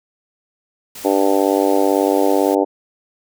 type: noise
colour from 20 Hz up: white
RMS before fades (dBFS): -34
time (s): 0.95-2.55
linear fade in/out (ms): 5
type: harmonic tone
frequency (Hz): 98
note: G2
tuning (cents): 0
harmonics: 3 / 4 / 5 / 6 / 7 / 8 / 9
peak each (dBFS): -18 / -19 / -19 / -21 / -24 / -24 / -25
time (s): 1.04-2.65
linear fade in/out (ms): 20
effects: none